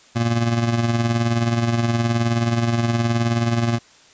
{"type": "tone with tremolo", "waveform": "25% pulse", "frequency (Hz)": 116.8, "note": "A#2", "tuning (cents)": 4, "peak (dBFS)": -11, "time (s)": [0.15, 3.79], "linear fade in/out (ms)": 20, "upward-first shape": "triangle", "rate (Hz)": 19, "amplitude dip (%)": 60, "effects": ["white hiss -50 dBFS RMS until 4.13 s", "resampled to 16000 Hz"]}